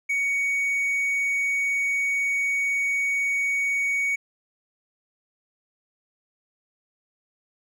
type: tone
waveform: triangle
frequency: 2239 Hz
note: C#7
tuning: 17 cents sharp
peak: -20 dBFS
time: 0.09-4.16 s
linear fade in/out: 10 ms
effects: none